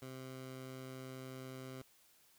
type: tone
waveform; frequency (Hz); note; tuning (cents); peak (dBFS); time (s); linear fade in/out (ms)
15% pulse; 130.6; C3; -3; -40; 0.02-1.82; 2
effects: white hiss -68 dBFS RMS until 2.38 s